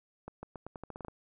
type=accelerating click train; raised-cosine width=1 ms; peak=-28 dBFS; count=11; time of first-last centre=0.28-1.083 s; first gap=150 ms; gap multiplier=0.85; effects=none